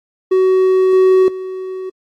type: tone with level steps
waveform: triangle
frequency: 375 Hz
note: F#4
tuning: 23 cents sharp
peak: -7 / -5 / -20 dBFS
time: 0.31-1.9 s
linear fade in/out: 10 ms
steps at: 0.93 / 1.28 s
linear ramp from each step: 2 ms
effects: AAC 48 kbps